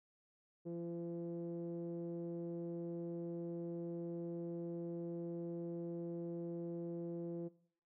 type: tone with low-pass filter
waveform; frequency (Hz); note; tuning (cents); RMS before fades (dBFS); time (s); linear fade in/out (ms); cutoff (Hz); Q
sawtooth; 170.4; F3; -42; -44; 0.65-7.49; 20; 420; 8.6
effects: noise-tail reverb RT60 0.6 s tail -19 dB re dry